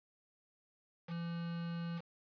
triangle tone with quantisation, 169.3 Hz, E3, 46 cents sharp, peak -36 dBFS, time 1.07-2.02 s, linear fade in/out 50 ms, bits 8, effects resampled to 11025 Hz

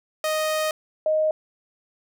sawtooth / sine tone pair in turn, 622.3 / 622.3 Hz, D#5 / D#5, 0 / 0 cents, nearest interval unison, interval 0 cents, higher neither, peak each -18 dBFS, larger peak neither, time 0.24-0.71 / 1.06-1.31 s, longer first, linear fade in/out 2 ms, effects none

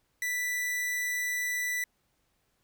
45% pulse tone, 1975.5 Hz, B6, in tune, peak -29 dBFS, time 0.22-1.84 s, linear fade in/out 2 ms, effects pink hiss -74 dBFS RMS until 2.63 s

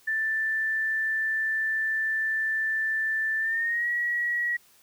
sine tone with pitch glide, 1767 to 1915.8 Hz, A6 to A#6, +7 to +47 cents, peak -24 dBFS, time 0.07-4.57 s, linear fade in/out 10 ms, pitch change +140 cents, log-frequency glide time 3.39-3.89 s, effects white hiss -59 dBFS RMS until 4.82 s

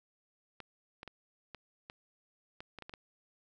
clicks, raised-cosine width 0.3 ms, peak -29 dBFS, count 10, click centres 0.603 / 1.031 / 1.077 / 1.547 / 1.899 / 2.605 / 2.787 / 2.823 / 2.895 / 2.938 s, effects none

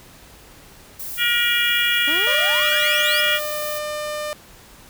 violet noise, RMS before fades -31 dBFS, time 0.99-3.79 s, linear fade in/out 10 ms
harmonic tone, 475.7 Hz, A#4, 35 cents sharp, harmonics 3 / 4 / 5 / 6 / 7, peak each -23 / -23 / -23 / -23 / -23 dBFS, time 1.17-3.4 s, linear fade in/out 50 ms
sawtooth exponential sweep, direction up, 277.2 to 5300 Hz, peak -24 dBFS, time 2.07-3.21 s, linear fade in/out 10 ms
sawtooth tone, 600 Hz, D5, 37 cents sharp, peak -21 dBFS, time 2.27-4.33 s, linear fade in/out 0 ms
effects pink hiss -46 dBFS RMS until 4.89 s

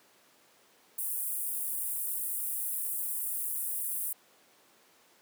pink high-pass noise, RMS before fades -34 dBFS, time 0.98-4.13 s, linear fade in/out 5 ms, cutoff 9200 Hz, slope 48 dB/octave, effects pink hiss -62 dBFS RMS until 5.21 s + high-pass 300 Hz 12 dB/octave

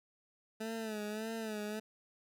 20% pulse tone with vibrato, 217.4 Hz, A3, 21 cents flat, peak -33 dBFS, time 0.6-1.8 s, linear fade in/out 10 ms, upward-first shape sine, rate 1.7 Hz, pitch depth 70 cents each way, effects none

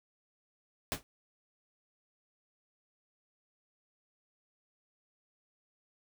pink noise with exponential decay, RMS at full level -28 dBFS, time 0.92-1.03 s, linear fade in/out 0 ms, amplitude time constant 22 ms, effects none

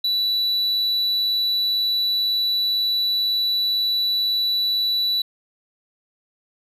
triangle tone, 3951 Hz, B7, in tune, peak -17 dBFS, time 0.04-5.22 s, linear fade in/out 5 ms, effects resampled to 32000 Hz

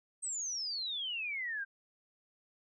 sine exponential sweep, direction down, 8372 to 1549 Hz, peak -35 dBFS, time 0.22-1.65 s, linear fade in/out 20 ms, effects none

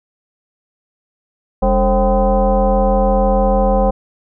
sine tone with frequency modulation, 287.2 Hz, D4, 39 cents flat, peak -10 dBFS, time 1.62-3.91 s, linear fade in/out 10 ms, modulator 244 Hz, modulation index 2.2, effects none

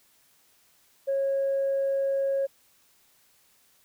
sine tone, 547 Hz, C#5, 23 cents flat, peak -22 dBFS, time 1.07-2.47 s, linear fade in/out 20 ms, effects tanh soft clip ceiling -20 dBFS + white hiss -63 dBFS RMS until 3.84 s

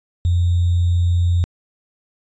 sine tone with sample-and-hold, 87.31 Hz, F2, in tune, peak -13 dBFS, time 0.25-1.44 s, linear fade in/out 0 ms, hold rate 3675 Hz, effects resampled to 16000 Hz

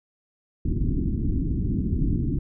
pink low-pass noise, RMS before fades -24 dBFS, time 0.65-2.39 s, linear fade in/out 5 ms, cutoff 330 Hz, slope 48 dB/octave, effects none

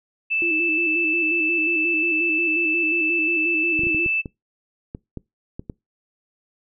sine tone, 2637 Hz, E7, in tune, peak -19 dBFS, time 0.3-4.22 s, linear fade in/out 20 ms
sine tone with vibrato, 329.6 Hz, E4, in tune, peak -25 dBFS, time 0.42-4.06 s, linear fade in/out 0 ms, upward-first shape square, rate 5.6 Hz, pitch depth 66 cents each way
clicks, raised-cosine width 3 ms, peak -18 dBFS, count 10, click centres 3.793 / 3.835 / 3.869 / 3.947 / 4.062 / 4.258 / 4.949 / 5.173 / 5.595 / 5.698 s
effects noise-tail reverb RT60 0.2 s tail -24 dB re dry

